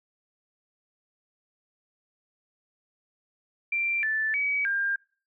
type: tone with pitch steps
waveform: sine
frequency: 2360 / 1756 / 2273 / 1601 Hz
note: D7 / A6 / C#7 / G6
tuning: +8 / -4 / +43 / +36 cents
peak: -24 dBFS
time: 3.72-4.96 s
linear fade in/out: 5 ms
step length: 310 ms
effects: noise-tail reverb RT60 0.4 s tail -24 dB re dry